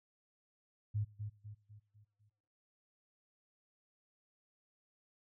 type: tone with echo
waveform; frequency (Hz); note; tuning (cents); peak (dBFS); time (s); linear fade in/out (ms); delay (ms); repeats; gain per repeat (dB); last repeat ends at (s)
sine; 105.1; G#2; +21; -32; 0.94-1.05; 20; 250; 5; -7; 2.3
effects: noise-tail reverb RT60 0.9 s tail -24 dB re dry